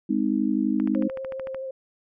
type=chord; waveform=sine; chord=Ab major; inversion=none; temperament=just; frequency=207.7 / 259.6 / 311.5 Hz; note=Ab3 / C4 / Eb4; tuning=0 / -13 / +2 cents; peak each=-25 dBFS; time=0.09-1.08 s; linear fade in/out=10 ms
type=click train; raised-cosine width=0.5 ms; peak=-23 dBFS; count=11; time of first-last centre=0.8-1.546 s; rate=13.4 Hz
type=tone with vibrato; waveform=sine; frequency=530 Hz; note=C5; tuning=22 cents sharp; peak=-30 dBFS; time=0.95-1.71 s; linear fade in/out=5 ms; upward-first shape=sine; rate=12 Hz; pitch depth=17 cents each way
effects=none